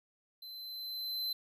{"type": "tone with level ramp", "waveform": "square", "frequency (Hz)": 4064, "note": "B7", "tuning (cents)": 49, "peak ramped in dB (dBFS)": [-46, -33], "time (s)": [0.42, 1.33], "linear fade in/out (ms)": 5, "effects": []}